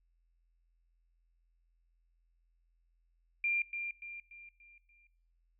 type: tone with echo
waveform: sine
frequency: 2386 Hz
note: D7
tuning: 27 cents sharp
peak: -29 dBFS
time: 3.44-3.62 s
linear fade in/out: 2 ms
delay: 290 ms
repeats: 5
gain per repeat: -7 dB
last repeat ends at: 5.07 s
effects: noise-tail reverb RT60 0.8 s tail -25 dB re dry + added 42 Hz sine -70 dBFS peak until 5.59 s